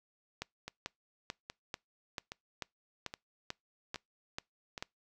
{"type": "two click trains", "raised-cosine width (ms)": 0.2, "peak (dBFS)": [-24, -20], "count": [6, 11], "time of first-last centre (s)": [[0.68, 4.778], [0.42, 4.825]], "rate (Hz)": [1.22, 2.27], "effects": ["noise-tail reverb RT60 0.2 s tail -26 dB re dry"]}